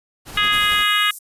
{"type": "noise with tremolo", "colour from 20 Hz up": "pink", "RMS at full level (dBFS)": -32, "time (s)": [0.25, 0.85], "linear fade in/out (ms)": 50, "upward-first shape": "sine", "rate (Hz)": 11, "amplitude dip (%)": 45}
{"type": "harmonic tone", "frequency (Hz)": 415.3, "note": "G#4", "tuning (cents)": 0, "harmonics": [3, 4, 5, 6, 7, 8, 9], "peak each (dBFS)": [-21, -22, -22, -27, -20, -28, -26], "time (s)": [0.37, 1.11], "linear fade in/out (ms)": 5}
{"type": "band-pass noise", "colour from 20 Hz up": "white", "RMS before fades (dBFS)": -36, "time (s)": [0.52, 1.19], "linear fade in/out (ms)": 10, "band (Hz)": [7500, 13000], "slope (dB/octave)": 24}
{"effects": ["resampled to 32000 Hz"]}